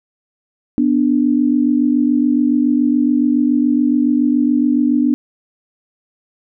sine tone pair together, 246.7 / 293.8 Hz, B3 / D4, -2 / +1 cents, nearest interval minor third, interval 303 cents, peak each -14 dBFS, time 0.78-5.14 s, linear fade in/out 0 ms, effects none

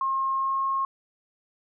sine tone with pitch glide, 1072 to 1079.5 Hz, C6 to C#6, +42 to -46 cents, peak -23 dBFS, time 0.01-0.85 s, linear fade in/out 2 ms, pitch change +12 cents, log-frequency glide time 0.34-0.58 s, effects none

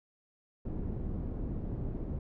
pink low-pass noise, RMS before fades -36 dBFS, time 0.65-2.19 s, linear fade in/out 5 ms, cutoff 300 Hz, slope 12 dB/octave, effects none

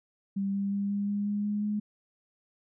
sine tone with pitch steps, 196.9 / 198.61 / 200.3 / 202.1 / 203.8 / 205.6 / 207.4 / 209.2 Hz, G3 / G3 / G3 / G#3 / G#3 / G#3 / G#3 / G#3, +8 / +23 / +38 / -47 / -32 / -17 / -2 / +13 cents, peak -27 dBFS, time 0.36-1.8 s, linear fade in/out 10 ms, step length 180 ms, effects none

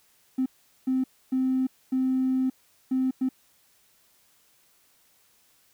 triangle tone bursts at uneven times, 260 Hz, C4, 11 cents flat, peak -18 dBFS, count 6, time 0.38-0.46 / 0.87-1.04 / 1.32-1.67 / 1.92-2.5 / 2.91-3.11 / 3.21-3.29 s, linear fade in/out 10 ms, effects tanh soft clip ceiling -19 dBFS + white hiss -63 dBFS RMS until 5.73 s

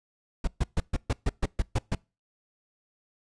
brown noise bursts, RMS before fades -24 dBFS, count 10, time 0.44-1.95 s, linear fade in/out 5 ms, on 34 ms, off 130 ms, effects noise-tail reverb RT60 0.3 s tail -26 dB re dry + resampled to 22050 Hz

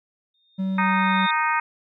sine tone with exponential growth, 3663 Hz, A#7, 31 cents flat, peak -26 dBFS, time 0.34-1.31 s, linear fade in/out 5 ms, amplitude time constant 210 ms
triangle tone, 190.5 Hz, G3, 49 cents flat, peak -20 dBFS, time 0.58-1.27 s, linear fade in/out 20 ms
harmonic tone, 310 Hz, D#4, 6 cents flat, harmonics 3 / 4 / 5 / 6 / 7 / 8, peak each -23 / -25 / -27 / -29 / -30 / -31 dBFS, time 0.78-1.6 s, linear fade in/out 5 ms
effects none

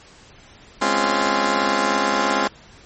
10% pulse chord, Db major seventh, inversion second, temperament just, 207.9 / 259.9 / 277.2 / 346.5 Hz, Ab3 / C4 / Db4 / F4, +2 / -11 / 0 / -14 cents, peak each -16 dBFS, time 0.81-2.48 s, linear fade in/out 10 ms, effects pink hiss -47 dBFS RMS until 2.85 s + MP3 32 kbps

